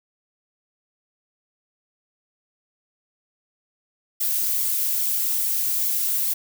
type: noise with flanger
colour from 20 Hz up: violet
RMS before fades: -23 dBFS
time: 4.2-6.34 s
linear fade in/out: 10 ms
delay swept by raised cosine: 0.89 to 4.89 ms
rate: 2.4 Hz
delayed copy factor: +0.55
effects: none

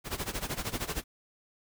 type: noise with tremolo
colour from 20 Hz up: pink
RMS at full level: -32 dBFS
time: 0.04-1.04 s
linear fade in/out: 50 ms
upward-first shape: sine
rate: 13 Hz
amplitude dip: 85%
effects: none

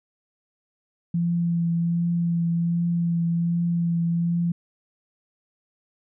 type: tone with vibrato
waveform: sine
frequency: 170 Hz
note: F3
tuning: 46 cents flat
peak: -20 dBFS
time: 1.14-4.52 s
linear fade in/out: 5 ms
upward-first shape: triangle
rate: 1.3 Hz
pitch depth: 18 cents each way
effects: none

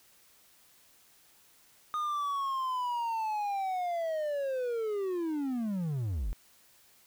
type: linear sweep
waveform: triangle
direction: down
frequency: 1233 to 34.95 Hz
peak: -28 dBFS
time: 1.94-6.33 s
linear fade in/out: 0 ms
effects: white hiss -62 dBFS RMS until 7.06 s

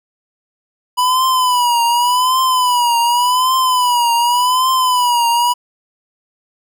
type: tone with vibrato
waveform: square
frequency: 987.8 Hz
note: B5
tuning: in tune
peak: -12 dBFS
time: 0.97-5.54 s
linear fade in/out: 20 ms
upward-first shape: triangle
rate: 0.87 Hz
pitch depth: 100 cents each way
effects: none

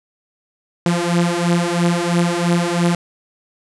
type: beating tone pair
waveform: sawtooth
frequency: 171.3 / 174.3 Hz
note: F3 / F3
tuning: -33 / -3 cents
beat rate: 3 Hz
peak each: -14 / -14 dBFS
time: 0.86-2.95 s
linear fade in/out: 2 ms
effects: resampled to 24000 Hz + 7-bit

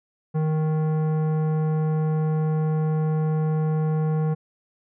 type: tone with tanh clipping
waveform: sine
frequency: 155.9 Hz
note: D#3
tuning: 4 cents sharp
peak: -22 dBFS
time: 0.34-4.35 s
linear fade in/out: 20 ms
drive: 14 dB
effects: none

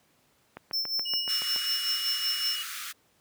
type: click train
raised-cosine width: 0.5 ms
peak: -24 dBFS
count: 8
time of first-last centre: 0.57-1.562 s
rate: 7.06 Hz
type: tone with tremolo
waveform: square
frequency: 5340 Hz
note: E8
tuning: 22 cents sharp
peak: -26 dBFS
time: 0.73-2.56 s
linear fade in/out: 5 ms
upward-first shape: sine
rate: 5.3 Hz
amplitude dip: 65%
type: tone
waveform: triangle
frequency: 2900 Hz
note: F#7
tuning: 35 cents flat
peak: -31 dBFS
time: 1.05-2.63 s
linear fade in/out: 10 ms
type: high-pass noise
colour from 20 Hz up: pink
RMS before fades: -38 dBFS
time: 1.28-2.93 s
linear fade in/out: 20 ms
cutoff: 1200 Hz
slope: 96 dB/octave
effects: pink hiss -66 dBFS RMS until 3.2 s + high-pass 100 Hz 12 dB/octave

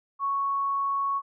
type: tone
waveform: sine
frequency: 1108.7 Hz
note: C#6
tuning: in tune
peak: -24 dBFS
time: 0.19-1.22 s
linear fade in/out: 50 ms
effects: none

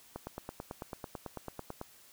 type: click train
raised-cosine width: 1 ms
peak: -25 dBFS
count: 16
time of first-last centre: 0.16-1.814 s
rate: 9.07 Hz
effects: white hiss -59 dBFS RMS until 2.12 s

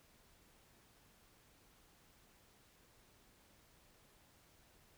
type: silence
effects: pink hiss -68 dBFS RMS until 4.97 s

